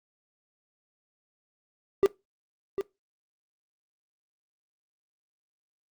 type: tone with echo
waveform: triangle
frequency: 392 Hz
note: G4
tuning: in tune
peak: -14 dBFS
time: 2.03-2.06 s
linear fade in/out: 0 ms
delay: 750 ms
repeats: 1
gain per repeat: -10 dB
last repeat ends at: 2.81 s
effects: noise-tail reverb RT60 0.2 s tail -19 dB re dry + Opus 32 kbps